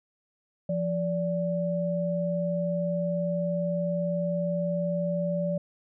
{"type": "tone pair together", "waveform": "sine", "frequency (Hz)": [172.8, 581.2], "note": ["F3", "D5"], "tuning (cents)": [-18, -18], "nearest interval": "octave + major sixth", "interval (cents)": 2100, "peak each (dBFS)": -28, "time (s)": [0.69, 5.58], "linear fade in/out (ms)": 5, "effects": []}